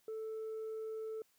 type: tone with tanh clipping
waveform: sine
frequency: 440 Hz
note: A4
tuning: in tune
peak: -40 dBFS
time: 0.08-1.22 s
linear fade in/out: 2 ms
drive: 1 dB
effects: white hiss -73 dBFS RMS until 1.38 s